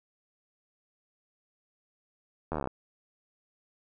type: slowing click train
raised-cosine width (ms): 1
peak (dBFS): -18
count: 12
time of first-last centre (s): 2.52-2.674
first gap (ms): 12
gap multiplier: 1.03
effects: none